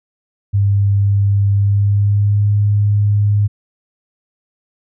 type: tone with pitch glide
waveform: sine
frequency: 100.2 to 103.08 Hz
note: G2 to G#2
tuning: +38 to -12 cents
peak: -10 dBFS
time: 0.53-3.48 s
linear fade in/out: 20 ms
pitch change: +50 cents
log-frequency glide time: 1.51-2.48 s
effects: none